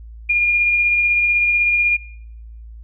sine tone with tremolo, 2419 Hz, D#7, 49 cents flat, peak -12 dBFS, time 0.29-1.97 s, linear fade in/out 10 ms, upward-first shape triangle, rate 16 Hz, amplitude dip 30%, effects noise-tail reverb RT60 0.8 s tail -22 dB re dry + added 56 Hz sine -34 dBFS peak until 2.83 s

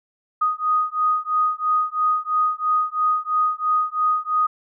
sine beating tone pair, 1243 / 1246 Hz, D#6 / D#6, -2 / +2 cents, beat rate 3 Hz, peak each -21 dBFS, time 0.41-4.47 s, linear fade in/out 10 ms, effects none

